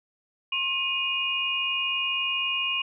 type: tone cluster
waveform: sine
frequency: 1070 / 2478 / 2850 Hz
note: C6 / D#7 / F7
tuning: +38 / -8 / +34 cents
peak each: -35 / -28 / -27 dBFS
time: 0.52-2.82 s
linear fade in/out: 5 ms
effects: none